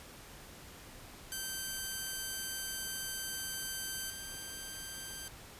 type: tone pair in turn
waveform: 5% pulse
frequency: 1554 / 1571.1 Hz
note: G6 / G6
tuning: -16 / +3 cents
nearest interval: unison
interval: 19 cents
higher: second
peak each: -26 / -31 dBFS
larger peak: first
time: 1.32-4.1 / 4.1-5.28 s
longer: first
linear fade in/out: 0 ms
effects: pink hiss -52 dBFS RMS until 5.59 s + resampled to 32000 Hz